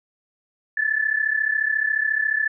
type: tone pair together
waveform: sine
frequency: 1725.8 / 1760 Hz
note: A6 / A6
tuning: -34 / 0 cents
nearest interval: unison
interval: 34 cents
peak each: -22 dBFS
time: 0.77-2.48 s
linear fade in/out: 5 ms
effects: none